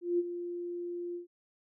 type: tone with ADSR envelope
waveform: sine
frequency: 349.2 Hz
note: F4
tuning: in tune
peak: -24 dBFS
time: 0.01-1.27 s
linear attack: 180 ms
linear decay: 33 ms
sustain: -11 dB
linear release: 120 ms
effects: none